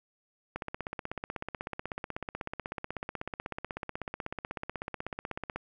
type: click train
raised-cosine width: 0.5 ms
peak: -20 dBFS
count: 82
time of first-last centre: 0.56-5.56 s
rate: 16.2 Hz
effects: none